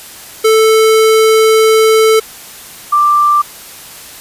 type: tone pair in turn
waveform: square / sine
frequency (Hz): 440 / 1179.8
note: A4 / D6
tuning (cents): 0 / +8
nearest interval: octave + perfect fourth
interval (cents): 1708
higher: second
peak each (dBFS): -6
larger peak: neither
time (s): 0.44-2.2 / 2.92-3.42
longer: first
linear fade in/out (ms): 10
effects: white hiss -32 dBFS RMS until 4.2 s + resampled to 32000 Hz